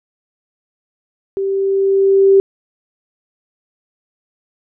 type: tone with level ramp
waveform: sine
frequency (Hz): 390.3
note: G4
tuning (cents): -8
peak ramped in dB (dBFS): -16 to -5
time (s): 1.37-2.4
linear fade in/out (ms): 0
effects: none